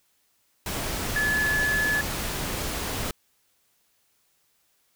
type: tone in noise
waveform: sine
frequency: 1716 Hz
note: A6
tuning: 44 cents flat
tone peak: -22 dBFS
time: 1.16-2.01 s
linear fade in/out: 2 ms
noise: pink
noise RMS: -30 dBFS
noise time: 0.66-3.11 s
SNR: +5 dB
effects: white hiss -68 dBFS RMS until 4.95 s